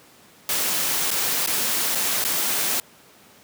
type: noise with dropouts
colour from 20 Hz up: white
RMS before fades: -23 dBFS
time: 0.49-2.8 s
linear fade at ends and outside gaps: 1 ms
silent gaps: 1.106-1.113 / 1.462-1.473 / 1.95-1.954 / 2.241-2.249 s
effects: pink hiss -51 dBFS RMS until 3.43 s + high-pass 150 Hz 12 dB/octave